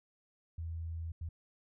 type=tone bursts at uneven times; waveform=sine; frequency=82.41 Hz; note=E2; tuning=in tune; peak=-37 dBFS; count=2; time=0.58-1.12 / 1.21-1.29 s; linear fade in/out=5 ms; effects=none